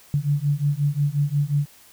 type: beating tone pair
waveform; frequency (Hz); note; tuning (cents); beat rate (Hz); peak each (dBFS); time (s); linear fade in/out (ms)
sine; 141.8 / 147.4; C#3 / D3; +40 / +7; 5.6; -22; 0.14-1.66; 0
effects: white hiss -51 dBFS RMS until 1.92 s